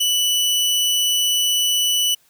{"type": "tone", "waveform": "sawtooth", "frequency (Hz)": 2968, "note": "F#7", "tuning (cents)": 5, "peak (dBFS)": -13, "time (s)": [0, 2.15], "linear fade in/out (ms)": 10, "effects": ["white hiss -58 dBFS RMS until 2.29 s"]}